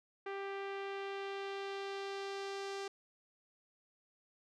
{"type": "tone with low-pass filter sweep", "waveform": "sawtooth", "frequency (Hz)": 394, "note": "G4", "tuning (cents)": 9, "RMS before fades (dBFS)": -42, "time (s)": [0.26, 2.88], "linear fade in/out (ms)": 5, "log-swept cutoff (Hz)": [2200, 5900], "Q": 1.3, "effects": []}